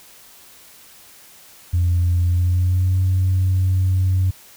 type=tone with pitch glide; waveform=sine; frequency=87.31 to 93.04 Hz; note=F2 to F#2; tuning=0 to +10 cents; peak=-13 dBFS; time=1.73-4.31 s; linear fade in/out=10 ms; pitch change=+110 cents; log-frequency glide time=2.27-2.98 s; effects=tanh soft clip ceiling -11 dBFS + white hiss -46 dBFS RMS until 4.56 s